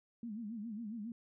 sine tone with vibrato, 220 Hz, A3, in tune, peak -40 dBFS, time 0.23-1.12 s, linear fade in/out 2 ms, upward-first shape sine, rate 7.3 Hz, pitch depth 140 cents each way, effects none

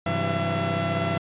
sawtooth tone cluster, 99.4 / 131.7 / 164.2 / 184 / 675 Hz, G2 / C3 / E3 / F#3 / E5, +25 / +12 / -6 / -9 / +41 cents, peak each -26 / -29 / -25 / -30 / -23 dBFS, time 0.06-1.18 s, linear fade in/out 5 ms, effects resampled to 8000 Hz

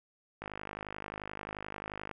click train, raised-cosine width 0.5 ms, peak -24 dBFS, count 88, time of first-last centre 0.42-2.113 s, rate 51.4 Hz, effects none

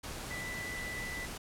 sine tone in noise, 1984 Hz, B6, 7 cents sharp, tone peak -39 dBFS, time 0.3-1.26 s, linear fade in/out 10 ms, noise pink, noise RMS -42 dBFS, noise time 0.03-1.38 s, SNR 0 dB, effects low-pass 12000 Hz 12 dB/octave

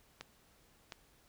clicks, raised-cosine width 0.2 ms, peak -26 dBFS, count 2, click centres 0.21 / 0.922 s, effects pink hiss -67 dBFS RMS until 1.28 s

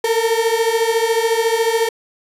35% pulse beating tone pair, 447.7 / 461.7 Hz, A4 / A#4, +30 / -17 cents, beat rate 14 Hz, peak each -16 / -16 dBFS, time 0.04-1.89 s, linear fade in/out 5 ms, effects resampled to 32000 Hz

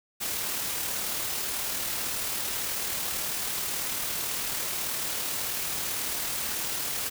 white noise with amplitude modulation, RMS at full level -30 dBFS, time 0.2-7.1 s, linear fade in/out 20 ms, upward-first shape sine, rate 38.2 Hz, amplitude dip 25%, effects none

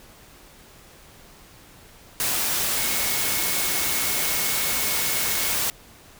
sine tone in noise, 2191 Hz, C#7, 21 cents flat, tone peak -34 dBFS, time 2.77-5.54 s, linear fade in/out 0 ms, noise white, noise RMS -24 dBFS, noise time 2.2-5.7 s, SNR -13 dB, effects pink hiss -49 dBFS RMS until 6.19 s

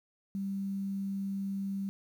sine tone with quantisation, 196 Hz, G3, in tune, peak -32 dBFS, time 0.35-1.89 s, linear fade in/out 0 ms, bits 10, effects none

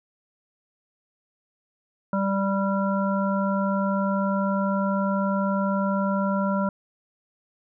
harmonic tone, 196 Hz, G3, in tune, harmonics 1 / 3 / 5 / 7, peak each -23 / -28 / -30 / -31 dBFS, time 2.13-6.69 s, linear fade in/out 2 ms, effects none

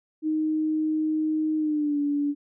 sine tone with pitch glide, 311.1 to 288.6 Hz, D#4 to D4, 0 to -30 cents, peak -22 dBFS, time 0.22-2.35 s, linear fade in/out 50 ms, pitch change -130 cents, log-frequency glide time 1.57-1.99 s, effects none

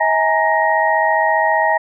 sine tone cluster, 640 / 833 / 928 / 1879 Hz, D#5 / G#5 / A#5 / A#6, +49 / +5 / -8 / +13 cents, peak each -18 dBFS, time 0-1.78 s, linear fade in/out 10 ms, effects none

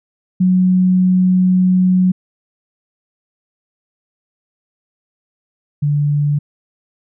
sine tone pair in turn, 183.9 / 145.96 Hz, F#3 / D3, -10 / -10 cents, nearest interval major third, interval 400 cents, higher first, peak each -9 / -12 dBFS, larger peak first, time 0.4-2.12 / 5.82-6.39 s, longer first, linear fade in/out 10 ms, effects none

